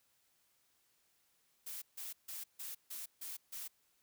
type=noise bursts; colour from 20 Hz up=blue; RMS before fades=-45 dBFS; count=7; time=1.66-3.68 s; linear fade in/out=10 ms; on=160 ms; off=150 ms; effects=white hiss -75 dBFS RMS until 4.02 s